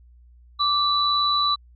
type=tone pair together; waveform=sine; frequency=1170 / 3959 Hz; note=D6 / B7; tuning=-7 / +3 cents; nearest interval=octave + major sixth; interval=2110 cents; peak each=-21 dBFS; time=0.59-1.56 s; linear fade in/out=20 ms; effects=added 60 Hz sine -48 dBFS peak until 1.75 s